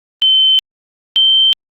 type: tone pair in turn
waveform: sine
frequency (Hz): 3079 / 3118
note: G7 / G7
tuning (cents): -32 / -10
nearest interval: unison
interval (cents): 22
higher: second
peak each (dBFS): -7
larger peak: neither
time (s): 0.22-0.59 / 1.16-1.53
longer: neither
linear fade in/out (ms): 0
effects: Opus 32 kbps